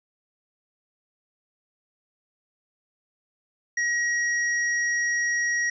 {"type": "tone", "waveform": "square", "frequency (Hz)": 1900, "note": "A#6", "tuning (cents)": 33, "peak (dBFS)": -23, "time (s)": [3.77, 5.7], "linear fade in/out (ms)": 5, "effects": ["resampled to 16000 Hz"]}